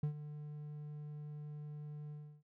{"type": "tone with ADSR envelope", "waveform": "triangle", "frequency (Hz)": 149.1, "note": "D3", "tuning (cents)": 27, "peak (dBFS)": -29, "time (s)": [0.03, 2.43], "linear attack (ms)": 4, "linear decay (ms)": 95, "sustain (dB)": -13, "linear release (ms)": 320, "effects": []}